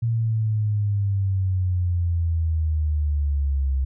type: exponential sweep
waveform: sine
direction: down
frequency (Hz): 116.54 to 66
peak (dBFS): -19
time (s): 0.02-3.85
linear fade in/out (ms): 10
effects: none